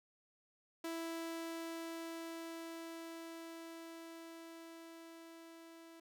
sawtooth tone with level ramp, 330.3 Hz, E4, 4 cents sharp, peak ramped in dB -36 to -51 dBFS, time 0.84-6 s, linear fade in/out 5 ms, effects none

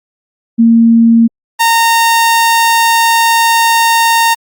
sine / sawtooth tone pair in turn, 229.9 / 919.6 Hz, A#3 / A#5, -24 / -24 cents, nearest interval 2 octaves, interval 2400 cents, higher second, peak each -3 dBFS, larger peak neither, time 0.58-1.28 / 1.59-4.35 s, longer second, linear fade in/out 20 ms, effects Opus 48 kbps

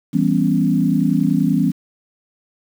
sine chord, C# half-diminished seventh, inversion first, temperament equal, 164.81 / 196 / 246.9 / 277.2 Hz, E3 / G3 / B3 / C#4, 0 / 0 / 0 / 0 cents, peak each -19 dBFS, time 0.13-1.72 s, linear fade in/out 20 ms, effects 7-bit

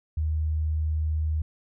sine tone, 77.78 Hz, D#2, in tune, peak -23 dBFS, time 0.17-1.42 s, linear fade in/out 5 ms, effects none

